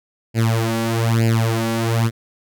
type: tone with flanger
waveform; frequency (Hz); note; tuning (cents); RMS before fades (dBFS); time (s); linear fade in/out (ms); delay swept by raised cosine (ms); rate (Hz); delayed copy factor
sawtooth; 114; A#2; -38; -18; 0.34-2.11; 50; 0.41 to 3.61; 1.1; +1
effects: none